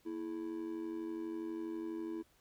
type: tone with amplitude modulation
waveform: triangle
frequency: 329.6 Hz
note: E4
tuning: in tune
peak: -33 dBFS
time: 0.05-2.23 s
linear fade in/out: 20 ms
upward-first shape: sine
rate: 92.2 Hz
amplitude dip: 75%
effects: pink hiss -70 dBFS RMS until 2.4 s